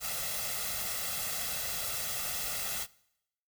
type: noise with comb filter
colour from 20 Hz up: white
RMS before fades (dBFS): -35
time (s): 0-2.87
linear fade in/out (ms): 50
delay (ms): 1.5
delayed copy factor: +0.75
effects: noise-tail reverb RT60 0.8 s tail -22 dB re dry